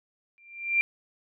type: tone with exponential growth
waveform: sine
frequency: 2372 Hz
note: D7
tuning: 17 cents sharp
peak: -17 dBFS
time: 0.38-0.81 s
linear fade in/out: 0 ms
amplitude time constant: 93 ms
effects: none